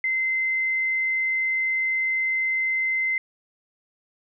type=tone; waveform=sine; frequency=2068 Hz; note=C7; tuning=21 cents flat; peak=-21 dBFS; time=0.04-3.18 s; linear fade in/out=2 ms; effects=none